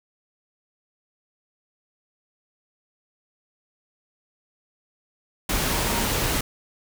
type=tone in noise; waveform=sine; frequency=932.3 Hz; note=A#5; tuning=in tune; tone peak=-35 dBFS; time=5.72-6.03 s; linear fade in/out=5 ms; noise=pink; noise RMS=-24 dBFS; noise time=5.49-6.41 s; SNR=-14 dB; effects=none